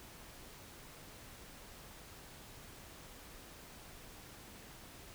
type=silence; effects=pink hiss -54 dBFS RMS until 5.14 s